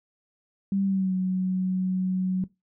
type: tone with pitch glide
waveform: sine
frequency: 196 to 185.75 Hz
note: G3 to F#3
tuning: 0 to +7 cents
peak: -22 dBFS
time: 0.72-2.44 s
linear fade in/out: 2 ms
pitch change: -93 cents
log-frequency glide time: 0.84-1.14 s
effects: noise-tail reverb RT60 0.2 s tail -19 dB re dry